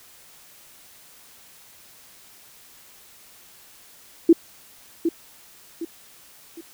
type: tone with echo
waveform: sine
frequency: 332.9 Hz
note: E4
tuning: 17 cents sharp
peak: -8 dBFS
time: 4.29-4.33 s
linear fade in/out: 5 ms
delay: 760 ms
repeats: 3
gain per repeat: -9 dB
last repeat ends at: 6.61 s
effects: white hiss -50 dBFS RMS until 6.73 s